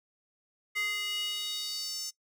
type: tone with high-pass filter sweep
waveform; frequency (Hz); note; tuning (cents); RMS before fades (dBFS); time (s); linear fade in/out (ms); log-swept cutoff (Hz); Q
square; 415.3; G#4; 0; -35; 0.75-2.11; 20; 2000 to 5900; 4.4
effects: noise-tail reverb RT60 0.1 s tail -21 dB re dry